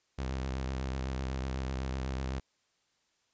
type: tone with vibrato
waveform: sawtooth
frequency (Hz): 65.6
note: C2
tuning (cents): +5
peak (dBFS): -29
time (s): 0.18-2.4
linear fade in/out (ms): 10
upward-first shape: sine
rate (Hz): 8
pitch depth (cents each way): 49
effects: white hiss -74 dBFS RMS until 3.33 s + resampled to 16000 Hz